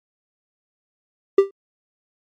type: tone with exponential decay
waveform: triangle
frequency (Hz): 393.5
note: G4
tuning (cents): +7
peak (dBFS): -3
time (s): 1.38-1.51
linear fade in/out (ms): 5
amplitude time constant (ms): 27
effects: MP3 64 kbps